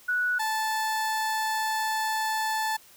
sine / 30% pulse tone pair in turn, 1473 / 875.9 Hz, F#6 / A5, -8 / -8 cents, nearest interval major sixth, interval 900 cents, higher first, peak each -23 dBFS, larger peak neither, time 0.08-0.39 / 0.39-2.77 s, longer second, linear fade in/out 10 ms, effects white hiss -54 dBFS RMS until 2.96 s

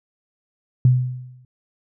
sine tone with exponential decay, 126.2 Hz, B2, 38 cents sharp, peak -8 dBFS, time 0.85-1.45 s, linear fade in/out 2 ms, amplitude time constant 130 ms, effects none

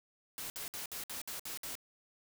white noise bursts, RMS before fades -42 dBFS, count 8, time 0.38-1.753 s, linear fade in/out 0 ms, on 120 ms, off 59 ms, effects none

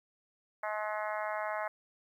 harmonic tone, 212.5 Hz, G#3, 40 cents sharp, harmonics 3 / 4 / 5 / 6 / 7 / 8 / 9 / 10, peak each -37 / -39 / -41 / -43 / -44 / -45 / -46 / -47 dBFS, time 0.63-1.68 s, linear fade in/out 5 ms, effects 11-bit

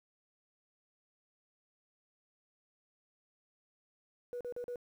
sine tone bursts, 487.1 Hz, B4, 24 cents flat, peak -36 dBFS, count 4, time 4.33-4.758 s, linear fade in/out 0 ms, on 77 ms, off 40 ms, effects tanh soft clip ceiling -35 dBFS + 11-bit

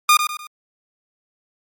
sawtooth tone with echo, 1216 Hz, D#6, 40 cents flat, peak -6 dBFS, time 0.09-0.17 s, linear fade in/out 2 ms, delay 100 ms, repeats 3, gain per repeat -8 dB, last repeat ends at 0.47 s, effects MP3 96 kbps

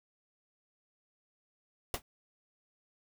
pink noise with exponential decay, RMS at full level -29 dBFS, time 1.94-2.02 s, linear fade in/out 1 ms, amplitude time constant 16 ms, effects none

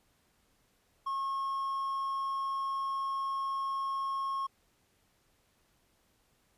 triangle tone with hard clipping, 1086 Hz, C#6, 36 cents flat, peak -32 dBFS, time 1.06-4.47 s, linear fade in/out 10 ms, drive 5 dB, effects pink hiss -71 dBFS RMS until 6.57 s + resampled to 32000 Hz

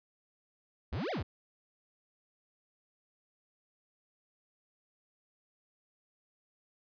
square exponential two-way sweep, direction up then down, 59 to 784 to 59 Hz, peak -34 dBFS, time 0.92-1.23 s, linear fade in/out 10 ms, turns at 1.11 s, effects resampled to 11025 Hz

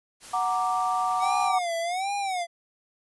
white noise, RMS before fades -43 dBFS, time 0.2-1.51 s, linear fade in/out 50 ms
sine chord, Gb augmented, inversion none, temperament equal, 740 / 932.3 / 1174.7 Hz, Gb5 / Bb5 / D6, 0 / 0 / 0 cents, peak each -26 / -30 / -27 dBFS, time 0.33-1.59 s, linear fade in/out 10 ms
square tone with vibrato, 735 Hz, F#5, 12 cents flat, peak -27 dBFS, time 1.19-2.47 s, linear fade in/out 50 ms, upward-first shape sine, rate 1.3 Hz, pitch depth 170 cents each way
effects resampled to 24000 Hz

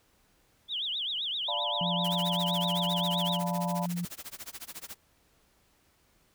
sine tone with vibrato, 3322 Hz, G#7, in tune, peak -30 dBFS, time 0.68-3.4 s, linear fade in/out 50 ms, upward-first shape triangle, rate 7.7 Hz, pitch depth 280 cents each way
sine chord, B half-diminished seventh, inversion first, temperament equal, 587.3 / 698.5 / 880 / 987.8 Hz, D5 / F5 / A5 / B5, 0 / 0 / 0 / 0 cents, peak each -37 dBFS, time 1.48-3.86 s, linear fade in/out 5 ms
sine tone, 174.61 Hz, F3, in tune, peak -30 dBFS, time 1.81-4.05 s, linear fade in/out 2 ms
white noise with tremolo, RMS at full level -40 dBFS, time 2.04-4.96 s, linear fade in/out 5 ms, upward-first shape sine, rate 14 Hz, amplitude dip 100%
effects pink hiss -67 dBFS RMS until 6.34 s

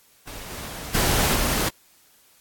pink noise with level steps, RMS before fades -37 / -35 / -21 / -23 dBFS, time 0.27-1.69 s, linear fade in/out 5 ms, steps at 0.5 / 0.94 / 1.35 s, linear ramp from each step 10 ms, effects white hiss -57 dBFS RMS until 2.4 s + AAC 64 kbps

